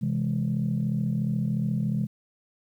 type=chord; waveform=sine; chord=C augmented; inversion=none; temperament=equal; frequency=130.81 / 164.81 / 207.7 Hz; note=C3 / E3 / G#3; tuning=0 / 0 / 0 cents; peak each=-27 / -28 / -27 dBFS; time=0.01-2.07 s; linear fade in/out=20 ms; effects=tanh soft clip ceiling -17 dBFS + 10-bit